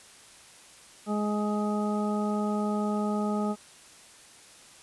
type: harmonic tone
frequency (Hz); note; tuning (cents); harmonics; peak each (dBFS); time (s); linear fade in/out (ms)
209.1; G#3; +12; 1 / 2 / 3 / 4 / 6; -27 / -34 / -36 / -36 / -37; 1.06-3.56; 50
effects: white hiss -52 dBFS RMS until 4.82 s + resampled to 24000 Hz